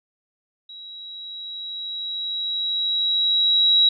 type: tone with level ramp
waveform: sine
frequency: 3869 Hz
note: B7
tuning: 36 cents flat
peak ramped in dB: -37 to -12 dBFS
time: 0.69-3.89 s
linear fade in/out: 5 ms
effects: none